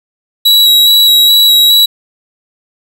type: tone with vibrato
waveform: 45% pulse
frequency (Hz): 3886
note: B7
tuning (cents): -29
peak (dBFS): -3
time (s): 0.45-1.86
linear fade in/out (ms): 10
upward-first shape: square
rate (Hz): 2.4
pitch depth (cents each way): 11
effects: none